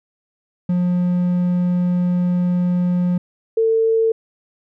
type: tone pair in turn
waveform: triangle / sine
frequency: 178.1 / 448.8 Hz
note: F3 / A4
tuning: +34 / +34 cents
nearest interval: octave + major third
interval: 1600 cents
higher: second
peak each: -13 dBFS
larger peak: neither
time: 0.69-3.18 / 3.57-4.12 s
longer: first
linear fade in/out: 5 ms
effects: none